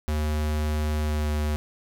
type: tone with pitch glide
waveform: square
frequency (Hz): 76 to 75.21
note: D#2 to D2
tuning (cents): -40 to +42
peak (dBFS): -24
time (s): 0.08-1.56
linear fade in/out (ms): 0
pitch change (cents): -18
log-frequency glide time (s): 1-1.32
effects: none